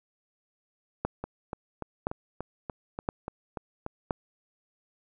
two click trains, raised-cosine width 1 ms, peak -13 / -20 dBFS, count 4 / 10, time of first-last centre 1.05-4.108 / 1.24-3.864 s, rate 0.981 / 3.43 Hz, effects none

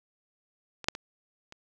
clicks, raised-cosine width 0.2 ms, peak -23 / -6 / -20 / -28 dBFS, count 4, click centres 0.843 / 0.885 / 0.951 / 1.524 s, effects none

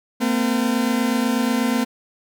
40% pulse tone pair together, 227.1 / 255.3 Hz, A#3 / C4, -45 / -42 cents, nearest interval major second, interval 203 cents, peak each -20 dBFS, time 0.2-1.85 s, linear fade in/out 20 ms, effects none

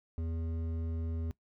triangle tone with hard clipping, 82 Hz, E2, 9 cents flat, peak -35 dBFS, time 0.18-1.31 s, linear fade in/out 0 ms, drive 14 dB, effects noise-tail reverb RT60 0.1 s tail -20 dB re dry

